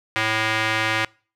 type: tone with band-pass filter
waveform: square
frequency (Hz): 110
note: A2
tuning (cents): 0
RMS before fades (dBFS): -22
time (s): 0.16-1.05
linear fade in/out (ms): 0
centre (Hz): 2100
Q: 1.5
effects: noise-tail reverb RT60 0.4 s tail -25 dB re dry